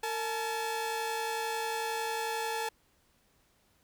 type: tone pair together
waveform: sawtooth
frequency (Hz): 455.3 / 859.5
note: A#4 / A5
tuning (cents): -41 / -41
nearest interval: major seventh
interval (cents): 1100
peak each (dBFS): -32 / -30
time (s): 0.03-2.69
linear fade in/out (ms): 5
effects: pink hiss -69 dBFS RMS until 3.83 s